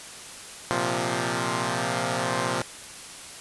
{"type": "chord", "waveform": "5% pulse", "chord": "Bb suspended second", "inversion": "none", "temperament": "equal", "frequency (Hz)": [116.54, 130.81, 174.61], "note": ["Bb2", "C3", "F3"], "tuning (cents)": [0, 0, 0], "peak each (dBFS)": -18, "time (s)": [0.71, 2.62], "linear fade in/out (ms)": 0, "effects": ["white hiss -41 dBFS RMS until 3.4 s", "resampled to 24000 Hz"]}